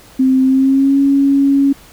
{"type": "tone with pitch glide", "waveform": "sine", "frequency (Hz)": [261.6, 277.2], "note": ["C4", "C#4"], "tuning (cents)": [0, 0], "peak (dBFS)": -8, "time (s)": [0.19, 1.73], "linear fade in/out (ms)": 10, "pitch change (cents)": 100, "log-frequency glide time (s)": [0.43, 0.99], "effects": ["pink hiss -42 dBFS RMS until 1.92 s"]}